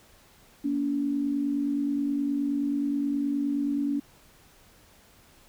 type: tone pair together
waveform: sine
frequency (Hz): 235.4 / 284.9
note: A#3 / C#4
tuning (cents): +17 / +48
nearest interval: minor third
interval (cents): 331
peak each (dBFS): -32 / -25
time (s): 0.64-4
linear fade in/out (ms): 10
effects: pink hiss -57 dBFS RMS until 5.48 s